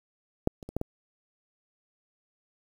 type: clicks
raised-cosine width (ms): 2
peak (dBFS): -9 / -29 / -26 / -15 / -17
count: 5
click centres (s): 0.474 / 0.628 / 0.69 / 0.766 / 0.814
effects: 8-bit